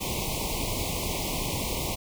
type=band-stop noise; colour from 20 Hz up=pink; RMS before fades=-30 dBFS; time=0-1.96 s; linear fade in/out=20 ms; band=1100 to 2100 Hz; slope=96 dB/octave; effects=none